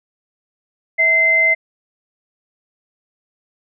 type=tone pair together; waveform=sine; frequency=652.3 / 2071 Hz; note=E5 / C7; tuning=-18 / -18 cents; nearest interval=octave + minor sixth; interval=2000 cents; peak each=-22 / -11 dBFS; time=0.98-1.55 s; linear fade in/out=20 ms; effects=none